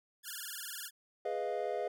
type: tone with vibrato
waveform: 5% pulse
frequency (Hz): 1555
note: G6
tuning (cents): -14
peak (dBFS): -30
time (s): 0.23-0.91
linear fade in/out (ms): 50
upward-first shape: sine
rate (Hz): 20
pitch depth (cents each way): 210
type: chord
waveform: triangle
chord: F half-diminished seventh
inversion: first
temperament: equal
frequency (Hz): 415.3 / 493.9 / 622.3 / 698.5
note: Ab4 / Cb5 / Eb5 / F5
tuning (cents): 0 / 0 / 0 / 0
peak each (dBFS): -37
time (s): 1.25-1.88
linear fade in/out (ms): 5
effects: none